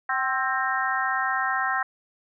harmonic tone with a mistuned harmonic, 264.4 Hz, C4, 18 cents sharp, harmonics 3 / 4 / 5 / 6 / 7, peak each -29 / -29 / -29 / -29 / -29 dBFS, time 0.09-1.83 s, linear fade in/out 5 ms, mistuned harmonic 3, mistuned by -48 cents, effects none

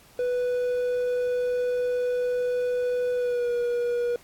triangle tone with pitch glide, 493.9 to 481.2 Hz, B4 to B4, 0 to -45 cents, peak -21 dBFS, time 0.19-4.16 s, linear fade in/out 2 ms, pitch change -45 cents, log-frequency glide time 3.16-3.5 s, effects pink hiss -54 dBFS RMS until 4.23 s + AAC 64 kbps

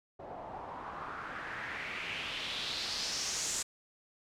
white noise with low-pass filter sweep, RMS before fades -39 dBFS, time 0.19-3.63 s, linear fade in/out 10 ms, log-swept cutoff 650 to 7600 Hz, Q 3.1, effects none

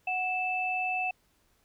sine tone pair together, 740 / 2637 Hz, F#5 / E7, 0 / 0 cents, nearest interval octave + minor seventh, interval 2200 cents, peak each -31 / -30 dBFS, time 0.07-1.11 s, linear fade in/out 5 ms, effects pink hiss -69 dBFS RMS until 1.64 s

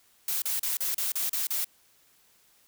blue noise bursts, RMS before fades -29 dBFS, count 8, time 0.28-1.645 s, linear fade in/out 2 ms, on 140 ms, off 35 ms, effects white hiss -63 dBFS RMS until 2.67 s

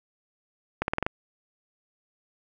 accelerating click train, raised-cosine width 0.5 ms, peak -10 dBFS, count 6, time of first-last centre 0.82-1.065 s, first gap 61 ms, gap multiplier 0.89, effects none

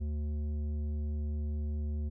sine tone with tanh clipping, 74.6 Hz, D2, 28 cents sharp, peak -33 dBFS, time 0-2.1 s, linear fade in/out 20 ms, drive 10 dB, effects none

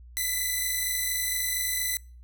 5% pulse tone pair together, 1989.7 / 2014 Hz, B6 / B6, +12 / +33 cents, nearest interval unison, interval 21 cents, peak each -19 dBFS, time 0.17-1.97 s, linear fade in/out 0 ms, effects noise-tail reverb RT60 0.4 s tail -25 dB re dry + added 60 Hz sine -45 dBFS peak until 2.23 s

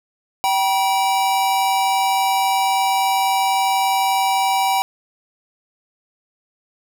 square tone pair together, 774 / 962.4 Hz, G5 / B5, -22 / -45 cents, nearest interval major third, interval 377 cents, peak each -18 / -21 dBFS, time 0.44-4.82 s, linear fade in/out 0 ms, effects none

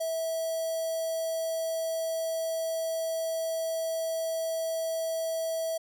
square tone with notch filter, 652 Hz, E5, 19 cents flat, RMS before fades -31 dBFS, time 0-5.78 s, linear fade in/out 10 ms, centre 2200 Hz, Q 0.54, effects none

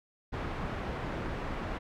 pink low-pass noise, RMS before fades -36 dBFS, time 0.32-1.79 s, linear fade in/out 20 ms, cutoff 1800 Hz, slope 12 dB/octave, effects none

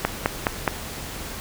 click train, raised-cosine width 0.5 ms, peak -3 dBFS, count 4, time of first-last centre 0.05-0.678 s, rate 4.78 Hz, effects pink hiss -34 dBFS RMS until 1.4 s

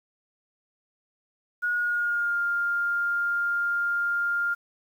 sine tone with pitch glide, 1447 to 1402.6 Hz, F#6 to F6, -39 to +7 cents, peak -23 dBFS, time 1.62-4.55 s, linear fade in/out 20 ms, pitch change -54 cents, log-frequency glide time 1.74-2.4 s, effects 9-bit

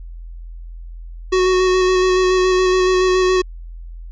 square tone with vibrato, 370 Hz, F#4, in tune, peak -13 dBFS, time 1.32-3.42 s, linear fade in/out 10 ms, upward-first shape square, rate 7.1 Hz, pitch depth 13 cents each way, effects added 42 Hz sine -30 dBFS peak until 4.11 s + resampled to 16000 Hz

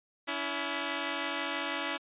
5% pulse tone pair together, 283.4 / 329.6 Hz, C#4 / E4, +38 / 0 cents, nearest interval minor third, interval 262 cents, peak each -23 dBFS, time 0.27-1.98 s, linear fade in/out 20 ms, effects resampled to 8000 Hz

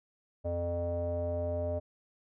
square tone with low-pass filter, 86.5 Hz, F2, 16 cents flat, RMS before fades -33 dBFS, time 0.44-1.8 s, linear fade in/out 20 ms, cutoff 610 Hz, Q 8.5, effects none

